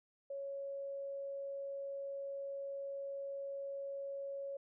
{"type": "tone", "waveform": "sine", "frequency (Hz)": 554.4, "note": "C#5", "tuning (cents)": 0, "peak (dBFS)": -40, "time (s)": [0.3, 4.57], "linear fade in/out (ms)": 5, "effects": []}